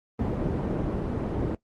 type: low-pass noise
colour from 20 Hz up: white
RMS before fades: -28 dBFS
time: 0.19-1.55 s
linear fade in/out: 2 ms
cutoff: 340 Hz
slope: 12 dB/octave
effects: noise-tail reverb RT60 0.1 s tail -20 dB re dry + Opus 24 kbps